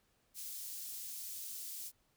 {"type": "high-pass noise", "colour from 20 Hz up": "white", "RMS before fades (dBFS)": -45, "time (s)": [0.34, 1.92], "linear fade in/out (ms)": 50, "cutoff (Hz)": 5100, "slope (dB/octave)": 12, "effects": ["pink hiss -75 dBFS RMS until 2.16 s"]}